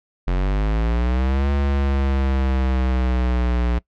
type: linear two-way sweep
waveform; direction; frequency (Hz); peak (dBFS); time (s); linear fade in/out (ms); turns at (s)
square; up then down; 43.65 to 70.7 to 59.4; -18; 0.27-3.79; 10; 1.51
effects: noise-tail reverb RT60 0.1 s tail -22 dB re dry + low-pass 3000 Hz 12 dB/octave